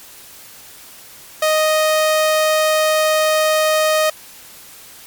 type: tone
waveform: sawtooth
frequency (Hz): 622.3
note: D#5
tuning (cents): 0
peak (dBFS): -9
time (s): 1.42-4.1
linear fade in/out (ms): 5
effects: white hiss -40 dBFS RMS until 5.06 s + MP3 96 kbps